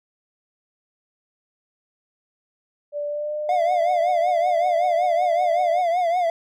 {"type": "tone with pitch glide", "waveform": "sine", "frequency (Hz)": [585, 602.1], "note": ["D5", "D5"], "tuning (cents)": [-7, 43], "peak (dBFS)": -24, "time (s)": [2.92, 5.83], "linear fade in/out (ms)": 50, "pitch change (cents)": 50, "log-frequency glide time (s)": [3.07, 3.34]}
{"type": "tone with vibrato", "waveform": "triangle", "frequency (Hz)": 698.5, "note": "F5", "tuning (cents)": 0, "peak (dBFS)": -16, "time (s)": [3.49, 6.3], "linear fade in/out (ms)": 2, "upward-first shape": "triangle", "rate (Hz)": 5.3, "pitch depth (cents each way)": 110}
{"effects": []}